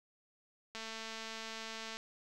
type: click train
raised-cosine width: 0.2 ms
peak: -27 dBFS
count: 273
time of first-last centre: 0.75-1.97 s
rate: 223 Hz
effects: none